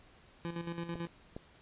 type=tone with tremolo; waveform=25% pulse; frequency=169.7 Hz; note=F3; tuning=49 cents flat; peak=-32 dBFS; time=0.45-1.07 s; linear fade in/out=0 ms; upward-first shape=square; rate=9.1 Hz; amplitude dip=60%
type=clicks; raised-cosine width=2 ms; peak=-28 dBFS; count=2; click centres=0.956 / 1.365 s
effects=pink hiss -61 dBFS RMS until 1.61 s + resampled to 8000 Hz